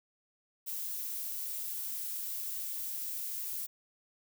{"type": "noise", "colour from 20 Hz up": "violet", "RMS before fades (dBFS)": -38, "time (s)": [0.66, 3.67], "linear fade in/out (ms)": 20, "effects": []}